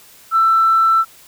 sine tone, 1332 Hz, E6, 18 cents sharp, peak -9 dBFS, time 0.31-1.05 s, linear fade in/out 50 ms, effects tanh soft clip ceiling -5 dBFS + white hiss -45 dBFS RMS until 1.27 s

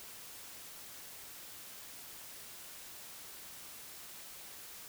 silence, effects white hiss -50 dBFS RMS until 4.88 s

